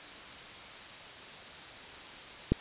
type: click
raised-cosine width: 3 ms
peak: -11 dBFS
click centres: 2.52 s
effects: white hiss -46 dBFS RMS until 2.6 s + resampled to 8000 Hz